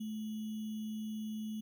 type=tone with sample-and-hold; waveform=sine; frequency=216 Hz; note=A3; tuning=32 cents flat; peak=-37 dBFS; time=0-1.61 s; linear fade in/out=10 ms; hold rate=3150 Hz; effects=none